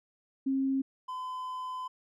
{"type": "tone pair in turn", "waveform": ["sine", "triangle"], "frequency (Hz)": [268.6, 1017], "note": ["C4", "C6"], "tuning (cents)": [46, -50], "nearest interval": "octave + major seventh", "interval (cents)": 2304, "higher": "second", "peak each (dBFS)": [-26, -33], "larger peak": "first", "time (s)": [[0.46, 0.82], [1.08, 1.88]], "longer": "second", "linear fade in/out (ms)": 10, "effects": []}